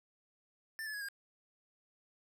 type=tone with pitch steps; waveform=square; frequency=1780 / 1723.3 / 1668.5 / 1615.4 Hz; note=A6 / A6 / G#6 / G#6; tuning=+20 / -36 / +8 / -48 cents; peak=-40 dBFS; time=0.79-1.086 s; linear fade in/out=0 ms; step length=74 ms; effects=none